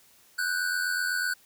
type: tone pair together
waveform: square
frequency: 1480 / 1568 Hz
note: F#6 / G6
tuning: 0 / 0 cents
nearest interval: minor second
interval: 100 cents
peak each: -28 / -33 dBFS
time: 0.38-1.34 s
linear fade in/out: 10 ms
effects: white hiss -59 dBFS RMS until 1.45 s